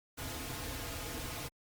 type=noise with comb filter; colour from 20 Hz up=pink; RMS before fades=-41 dBFS; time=0.17-1.49 s; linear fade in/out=20 ms; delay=5.2 ms; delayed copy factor=-0.9; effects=Opus 48 kbps